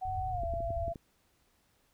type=tone with pitch glide; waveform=sine; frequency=750 to 675.9 Hz; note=F#5 to E5; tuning=+23 to +43 cents; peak=-33 dBFS; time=0.01-0.94 s; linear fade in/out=20 ms; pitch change=-180 cents; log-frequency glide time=0.3-0.44 s
type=low-pass noise; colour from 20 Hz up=white; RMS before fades=-39 dBFS; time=0.05-0.92 s; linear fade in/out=2 ms; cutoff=110 Hz; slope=48 dB/octave
type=clicks; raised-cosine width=3 ms; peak=-31 dBFS; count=6; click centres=0.435 / 0.538 / 0.605 / 0.705 / 0.881 / 0.958 s
effects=pink hiss -71 dBFS RMS until 1.93 s